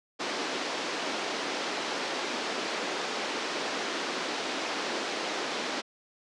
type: band-pass noise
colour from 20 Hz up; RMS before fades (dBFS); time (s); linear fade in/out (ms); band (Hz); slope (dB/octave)
pink; -33; 0.19-5.82; 20; 270 to 5700; 24
effects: resampled to 24000 Hz